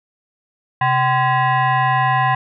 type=tone with frequency modulation; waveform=sine; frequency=132.2 Hz; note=C3; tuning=18 cents sharp; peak=-13 dBFS; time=0.81-2.35 s; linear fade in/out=5 ms; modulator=900 Hz; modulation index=1.7; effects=none